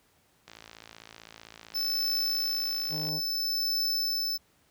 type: click train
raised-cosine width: 0.2 ms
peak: -28 dBFS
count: 146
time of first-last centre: 0.48-3.088 s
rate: 55.6 Hz
type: tone with tremolo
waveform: square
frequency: 5274 Hz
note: E8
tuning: in tune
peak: -26 dBFS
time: 1.74-4.38 s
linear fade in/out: 20 ms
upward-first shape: triangle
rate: 0.6 Hz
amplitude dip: 45%
type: harmonic tone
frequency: 152.7 Hz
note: D#3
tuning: 32 cents flat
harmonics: 1 / 2 / 3 / 4 / 5 / 6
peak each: -36 / -42 / -46 / -48 / -50 / -51 dBFS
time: 2.89-3.21 s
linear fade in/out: 50 ms
effects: pink hiss -66 dBFS RMS until 4.7 s + high-pass 60 Hz 12 dB/octave